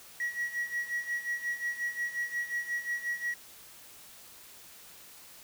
triangle tone with tremolo, 1917 Hz, A#6, 48 cents sharp, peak -26 dBFS, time 0.2-3.34 s, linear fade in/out 2 ms, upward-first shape sine, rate 5.6 Hz, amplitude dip 80%, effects tanh soft clip ceiling -23 dBFS + white hiss -52 dBFS RMS until 5.43 s

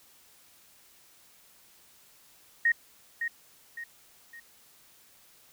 sine tone with echo, 1864.7 Hz, A#6, in tune, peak -20 dBFS, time 2.65-2.72 s, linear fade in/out 5 ms, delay 560 ms, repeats 3, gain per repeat -8 dB, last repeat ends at 4.4 s, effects white hiss -59 dBFS RMS until 5.52 s

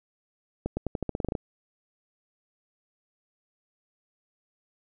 accelerating click train, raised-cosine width 2 ms, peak -15 dBFS, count 12, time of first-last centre 0.66-1.352 s, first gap 110 ms, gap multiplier 0.88, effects none

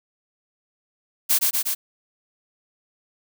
blue noise with echo, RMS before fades -18 dBFS, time 1.29-1.39 s, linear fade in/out 20 ms, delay 120 ms, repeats 3, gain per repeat -2 dB, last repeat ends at 1.75 s, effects none

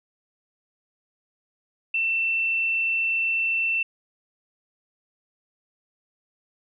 sine tone, 2683 Hz, E7, 30 cents sharp, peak -21 dBFS, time 1.94-3.83 s, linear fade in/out 5 ms, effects none

